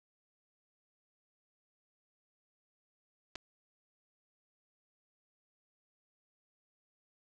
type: clicks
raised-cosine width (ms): 0.2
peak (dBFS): -25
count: 2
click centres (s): 3.355 / 3.358
effects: none